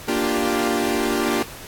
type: chord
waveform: sawtooth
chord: G minor seventh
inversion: first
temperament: equal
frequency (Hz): 233.1 / 293.7 / 349.2 / 392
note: Bb3 / D4 / F4 / G4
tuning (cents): 0 / 0 / 0 / 0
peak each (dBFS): -21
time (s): 0.08-1.43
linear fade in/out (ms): 5
effects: pink hiss -38 dBFS RMS until 1.67 s + AAC 64 kbps